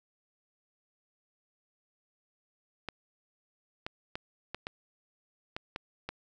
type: clicks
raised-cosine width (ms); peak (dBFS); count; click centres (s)
0.3; -20; 8; 2.887 / 3.865 / 4.155 / 4.546 / 4.669 / 5.565 / 5.761 / 6.09
effects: none